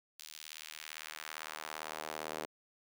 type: tone with high-pass filter sweep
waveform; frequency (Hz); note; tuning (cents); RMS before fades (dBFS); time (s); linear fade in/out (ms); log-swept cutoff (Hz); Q
sawtooth; 77.7; D#2; -2; -45; 0.19-2.46; 5; 4200 to 450; 1
effects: none